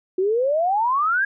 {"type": "exponential sweep", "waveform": "sine", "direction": "up", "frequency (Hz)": [361, 1661.2], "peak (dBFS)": -17, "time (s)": [0.18, 1.25], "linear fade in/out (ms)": 5, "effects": []}